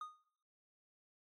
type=tone with exponential decay; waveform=triangle; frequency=1236 Hz; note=D#6; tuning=12 cents flat; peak=-38 dBFS; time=0.01-0.24 s; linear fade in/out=2 ms; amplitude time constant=50 ms; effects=noise-tail reverb RT60 0.7 s tail -21 dB re dry + AAC 32 kbps